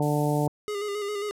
harmonic tone, 147.9 Hz, D3, 13 cents sharp, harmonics 1 / 2 / 3 / 4 / 5 / 6, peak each -25 / -28 / -30 / -31 / -32 / -33 dBFS, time 0-0.48 s, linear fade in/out 2 ms
violet noise, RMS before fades -38 dBFS, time 0.02-0.47 s, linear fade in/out 5 ms
square tone with vibrato, 411 Hz, G#4, 18 cents flat, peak -29 dBFS, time 0.68-1.31 s, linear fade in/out 0 ms, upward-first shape square, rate 7.4 Hz, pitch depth 34 cents each way
effects low-pass 11000 Hz 12 dB/octave

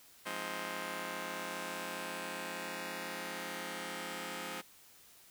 5% pulse chord, F minor seventh, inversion none, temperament just, 174.61 / 209.5 / 261.9 / 314.3 Hz, F3 / Ab3 / C4 / Eb4, 0 / +15 / +2 / +18 cents, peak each -34 dBFS, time 0.25-4.62 s, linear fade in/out 20 ms, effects white hiss -60 dBFS RMS until 5.3 s

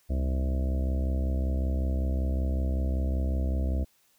harmonic tone with a mistuned harmonic, 65.3 Hz, C2, 3 cents flat, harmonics 1 / 2 / 3 / 4 / 5 / 6 / 7 / 8 / 9 / 10, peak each -25 / -41 / -37 / -39 / -42 / -51 / -50 / -44 / -47 / -44 dBFS, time 0.09-3.85 s, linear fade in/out 20 ms, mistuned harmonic 1, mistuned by +100 cents, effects white hiss -66 dBFS RMS until 4.18 s

